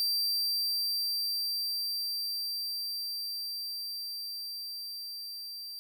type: tone with level ramp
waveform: 45% pulse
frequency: 4699 Hz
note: D8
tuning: in tune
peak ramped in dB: -26 to -39 dBFS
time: 0-5.79 s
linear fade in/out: 0 ms
effects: 11-bit